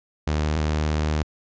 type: tone pair in turn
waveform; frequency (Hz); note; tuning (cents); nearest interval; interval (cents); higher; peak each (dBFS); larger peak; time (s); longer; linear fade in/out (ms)
sawtooth; 76.1 / 76.54; D#2 / D#2; -38 / -28; unison; 10; second; -17; neither; 0.27-0.57 / 0.57-1.23; second; 5
effects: resampled to 16000 Hz